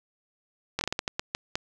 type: slowing click train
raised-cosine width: 0.2 ms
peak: -10 dBFS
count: 10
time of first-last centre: 0.79-1.555 s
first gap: 21 ms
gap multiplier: 1.33
effects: none